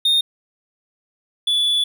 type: tone pair in turn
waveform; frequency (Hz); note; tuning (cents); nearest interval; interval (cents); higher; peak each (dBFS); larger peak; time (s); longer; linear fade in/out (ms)
triangle; 3674 / 3445; A#7 / A7; -26 / -37; minor second; 111; first; -12 / -14; first; 0.05-0.21 / 1.47-1.84; second; 5
effects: none